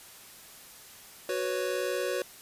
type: chord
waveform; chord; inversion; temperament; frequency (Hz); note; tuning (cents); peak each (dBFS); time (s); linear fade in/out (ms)
square; F# suspended fourth; none; equal; 370 / 493.9 / 554.4; F#4 / B4 / C#5; 0 / 0 / 0; -34; 1.29-2.22; 2
effects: white hiss -50 dBFS RMS until 2.41 s + resampled to 32000 Hz